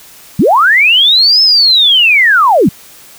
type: linear two-way sweep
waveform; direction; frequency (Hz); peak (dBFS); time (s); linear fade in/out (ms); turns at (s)
sine; up then down; 136 to 5270 to 136; -4; 0.39-2.69; 5; 1.42
effects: white hiss -37 dBFS RMS until 3.18 s